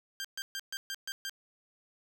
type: tone bursts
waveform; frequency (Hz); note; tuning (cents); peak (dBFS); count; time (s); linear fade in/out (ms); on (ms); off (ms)
15% pulse; 1585; G6; +19; -29; 7; 0.2-1.295; 0; 45; 130
effects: none